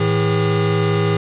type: tone cluster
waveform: square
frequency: 108.9 / 161.2 / 406.4 Hz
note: A2 / E3 / G#4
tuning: -17 / -38 / -38 cents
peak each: -20 dBFS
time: 0-1.17 s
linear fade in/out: 5 ms
effects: resampled to 8000 Hz + 7-bit